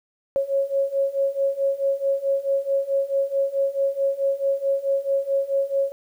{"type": "beating tone pair", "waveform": "sine", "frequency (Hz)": [547, 551.6], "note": ["C#5", "C#5"], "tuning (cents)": [-23, -9], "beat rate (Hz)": 4.6, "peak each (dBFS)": [-24, -22], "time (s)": [0.36, 5.92], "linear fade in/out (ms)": 0, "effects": ["9-bit"]}